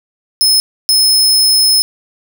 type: tone bursts at uneven times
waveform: sawtooth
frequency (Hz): 5190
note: E8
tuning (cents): -28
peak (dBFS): -5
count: 2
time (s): 0.41-0.6 / 0.89-1.82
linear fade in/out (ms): 0
effects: none